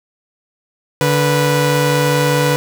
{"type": "tone pair together", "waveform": "sawtooth", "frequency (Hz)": [145.4, 491.2], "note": ["D3", "B4"], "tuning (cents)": [-17, -9], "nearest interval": "octave + major sixth", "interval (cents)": 2108, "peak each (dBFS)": -11, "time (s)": [1.01, 2.56], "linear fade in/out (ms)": 0, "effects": []}